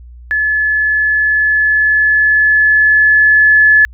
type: tone with level ramp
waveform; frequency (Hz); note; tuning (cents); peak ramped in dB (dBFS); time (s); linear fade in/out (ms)
sine; 1719; A6; -41; -11 to -4; 0.31-3.85; 0
effects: added 60 Hz sine -32 dBFS peak until 3.93 s